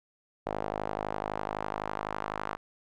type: tone with band-pass filter sweep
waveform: sawtooth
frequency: 51.91 Hz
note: G#1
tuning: in tune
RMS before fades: -35 dBFS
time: 0.46-2.57 s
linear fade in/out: 10 ms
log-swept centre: 680 to 1100 Hz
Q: 1.7
effects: none

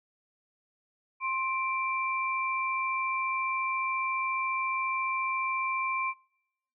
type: tone pair together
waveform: sine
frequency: 1052.4 / 2349 Hz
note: C6 / D7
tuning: +10 / 0 cents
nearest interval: octave + major second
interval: 1390 cents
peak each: -30 / -32 dBFS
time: 1.2-6.14 s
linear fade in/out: 50 ms
effects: noise-tail reverb RT60 0.8 s tail -24 dB re dry

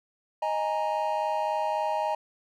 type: chord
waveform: triangle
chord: D# suspended fourth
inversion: none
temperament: just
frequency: 622.3 / 829.7 / 933.4 Hz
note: D#5 / G#5 / A#5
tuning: 0 / -2 / +2 cents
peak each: -28 dBFS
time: 0.42-2.15 s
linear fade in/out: 5 ms
effects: none

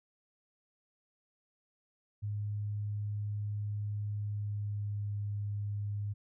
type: tone with pitch glide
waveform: sine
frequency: 103.83 to 102.7 Hz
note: G#2 to G#2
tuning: 0 to -19 cents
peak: -33 dBFS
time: 2.22-6.14 s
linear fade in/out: 20 ms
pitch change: -19 cents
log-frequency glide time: 4.14-5.14 s
effects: none

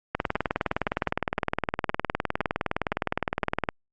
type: two click trains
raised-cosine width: 0.5 ms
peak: -15 / -9 dBFS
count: 7 / 70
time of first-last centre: 0.36-3.437 / 0.15-3.688 s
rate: 1.95 / 19.5 Hz
effects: Opus 48 kbps

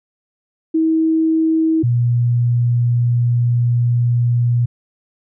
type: tone pair in turn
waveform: sine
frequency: 321 / 120.24 Hz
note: E4 / B2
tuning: -46 / -46 cents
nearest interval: octave + perfect fourth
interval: 1700 cents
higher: first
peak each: -12 / -12 dBFS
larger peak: neither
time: 0.74-1.83 / 1.83-4.66 s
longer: second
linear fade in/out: 10 ms
effects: none

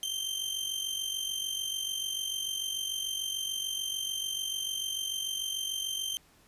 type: tone with amplitude modulation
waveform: sawtooth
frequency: 3136 Hz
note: G7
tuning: in tune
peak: -26 dBFS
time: 0.03-6.17 s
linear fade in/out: 0 ms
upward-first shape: sine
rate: 46.8 Hz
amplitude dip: 60%
effects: pink hiss -62 dBFS RMS until 6.47 s + resampled to 32000 Hz

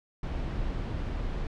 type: noise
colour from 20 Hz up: brown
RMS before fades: -32 dBFS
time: 0.23-1.47 s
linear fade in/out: 2 ms
effects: low-pass 4000 Hz 12 dB/octave

